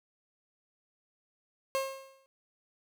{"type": "tone with exponential decay", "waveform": "30% pulse", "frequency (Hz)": 537, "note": "C5", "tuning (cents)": 45, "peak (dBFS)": -24, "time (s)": [1.75, 2.26], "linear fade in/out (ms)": 0, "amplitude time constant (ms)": 110, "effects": []}